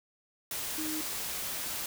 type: tone in noise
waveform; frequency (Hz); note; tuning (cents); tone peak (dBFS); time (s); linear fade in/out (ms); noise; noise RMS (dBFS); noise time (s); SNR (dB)
sine; 311.1; D#4; 0; -35; 0.78-1.01; 2; white; -36; 0.51-1.86; -2
effects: none